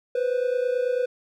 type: tone pair together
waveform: triangle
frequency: 491.9 / 521.1 Hz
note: B4 / C5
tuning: -7 / -7 cents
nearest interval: minor second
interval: 100 cents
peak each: -21 / -25 dBFS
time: 0.15-1.06 s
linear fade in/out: 5 ms
effects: none